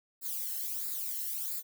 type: noise with flanger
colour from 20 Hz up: violet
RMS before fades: -36 dBFS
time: 0.21-1.63 s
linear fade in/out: 50 ms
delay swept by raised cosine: 0.33 to 0.86 ms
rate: 1.5 Hz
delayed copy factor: -0.85
effects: none